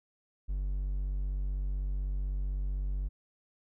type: tone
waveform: triangle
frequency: 47.94 Hz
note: G1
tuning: 38 cents flat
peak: -28 dBFS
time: 0.48-3.09 s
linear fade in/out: 20 ms
effects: none